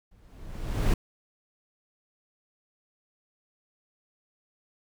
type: noise with exponential growth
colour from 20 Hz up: brown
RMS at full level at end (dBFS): -19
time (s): 0.11-0.94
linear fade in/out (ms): 5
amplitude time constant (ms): 180
effects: none